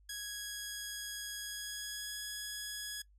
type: tone with pitch glide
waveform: 10% pulse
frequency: 1661.2 to 1676.6 Hz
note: G#6 to G#6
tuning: 0 to +16 cents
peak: -31 dBFS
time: 0.09-3.02 s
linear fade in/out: 5 ms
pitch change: +16 cents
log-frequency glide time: 1.38-2.2 s
effects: noise-tail reverb RT60 0.1 s tail -18 dB re dry + added 50 Hz sine -61 dBFS peak until 3.18 s